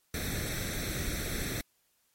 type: noise with comb filter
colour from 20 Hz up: pink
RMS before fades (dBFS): -34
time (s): 0.14-1.61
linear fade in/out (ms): 2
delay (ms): 0.51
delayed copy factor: +0.75
effects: white hiss -72 dBFS RMS until 2.14 s + MP3 64 kbps